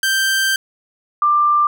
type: tone pair in turn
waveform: sawtooth / sine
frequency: 1568 / 1186.4 Hz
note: G6 / D6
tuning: 0 / +17 cents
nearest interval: perfect fourth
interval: 483 cents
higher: first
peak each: -11 dBFS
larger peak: neither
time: 0.03-0.56 / 1.22-1.67 s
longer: first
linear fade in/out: 2 ms
effects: none